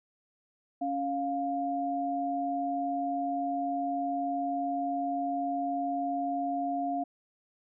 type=tone pair together; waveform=sine; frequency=278.6 / 702 Hz; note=C#4 / F5; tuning=+9 / +9 cents; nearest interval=octave + major third; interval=1600 cents; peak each=-33 / -30 dBFS; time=0.81-7.04 s; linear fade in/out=10 ms; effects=none